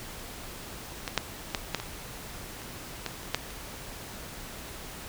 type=clicks; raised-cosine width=0.2 ms; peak=-14 / -6 / -27 / -9 / -9 / -18 / -25 / -14 / -27 / -7 / -27 dBFS; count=11; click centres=1.078 / 1.177 / 1.503 / 1.548 / 1.747 / 1.8 / 2.618 / 3.063 / 3.232 / 3.346 / 3.505 s; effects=pink hiss -42 dBFS RMS until 5.08 s